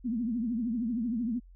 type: tone with vibrato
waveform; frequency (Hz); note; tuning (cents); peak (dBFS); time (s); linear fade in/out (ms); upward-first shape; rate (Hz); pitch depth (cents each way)
sine; 233.1; A#3; 0; -28; 0.04-1.4; 20; triangle; 13; 180
effects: added 44 Hz sine -50 dBFS peak until 1.55 s